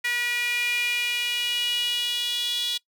sawtooth tone with high-pass filter sweep, 483.1 Hz, B4, 38 cents flat, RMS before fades -26 dBFS, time 0.04-2.78 s, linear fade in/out 10 ms, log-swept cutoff 2100 to 3500 Hz, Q 6.9, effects noise-tail reverb RT60 0.1 s tail -21 dB re dry

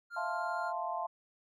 triangle tone with vibrato, 1396.9 Hz, F6, in tune, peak -37 dBFS, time 0.1-0.73 s, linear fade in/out 50 ms, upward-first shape triangle, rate 13 Hz, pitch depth 9 cents each way
sine chord, F major seventh, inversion third, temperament equal, 659.3 / 698.5 / 880 / 1046.5 Hz, E5 / F5 / A5 / C6, 0 / 0 / 0 / 0 cents, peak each -41 / -38 / -39 / -39 dBFS, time 0.16-1.07 s, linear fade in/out 10 ms
effects none

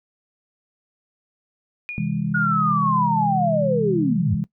sine tone with exponential decay, 2441 Hz, D#7, 34 cents flat, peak -25 dBFS, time 1.89-2.33 s, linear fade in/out 0 ms, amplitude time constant 95 ms
sine chord, C augmented, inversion none, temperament just, 130.81 / 163.52 / 204.4 Hz, C3 / E3 / G#3, 0 / -14 / -27 cents, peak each -28 / -24 / -25 dBFS, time 1.98-4.44 s, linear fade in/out 0 ms
sine linear sweep, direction down, 1456 to 80.2 Hz, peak -18 dBFS, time 2.34-4.35 s, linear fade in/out 10 ms
effects noise-tail reverb RT60 0.1 s tail -19 dB re dry

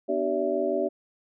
sine tone cluster, 249.8 / 299.7 / 385.5 / 574 / 660 Hz, B3 / D4 / G4 / D5 / E5, +20 / +35 / -29 / -40 / +2 cents, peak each -34 / -32 / -28 / -28 / -30 dBFS, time 0.08-0.89 s, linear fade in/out 20 ms, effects none

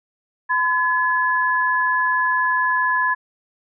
sine tone pair together, 1012.6 / 1703 Hz, B5 / G#6, +43 / +43 cents, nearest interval major sixth, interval 900 cents, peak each -19 dBFS, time 0.49-3.15 s, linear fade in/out 20 ms, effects none

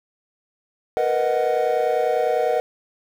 triangle chord, B major seventh, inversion third, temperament equal with one note detuned, 466.2 / 496.2 / 622.3 / 740 Hz, A#4 / B4 / D#5 / F#5, 0 / +8 / 0 / 0 cents, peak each -21 dBFS, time 0.97-2.6 s, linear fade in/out 0 ms, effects tanh soft clip ceiling -9 dBFS + 8-bit

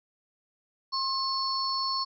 sine tone cluster, 1067 / 4398 / 5320 Hz, C6 / C#8 / E8, +34 / -14 / +15 cents, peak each -30 / -30 / -36 dBFS, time 0.92-2.05 s, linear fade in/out 20 ms, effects none

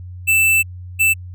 square tone pair in turn, 2651 / 2651 Hz, E7 / E7, +9 / +9 cents, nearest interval unison, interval 0 cents, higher neither, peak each -12 dBFS, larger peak neither, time 0.27-0.63 / 0.99-1.14 s, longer first, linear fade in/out 20 ms, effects added 90 Hz sine -30 dBFS peak until 1.34 s

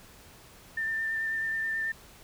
sine tone with vibrato, 1791 Hz, A6, 30 cents sharp, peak -28 dBFS, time 0.77-1.92 s, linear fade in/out 5 ms, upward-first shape triangle, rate 9.2 Hz, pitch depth 19 cents each way, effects pink hiss -53 dBFS RMS until 2.23 s

